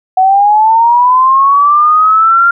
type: linear sweep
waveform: sine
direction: up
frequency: 741 to 1396.9 Hz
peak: -4 dBFS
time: 0.17-2.51 s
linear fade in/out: 5 ms
effects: none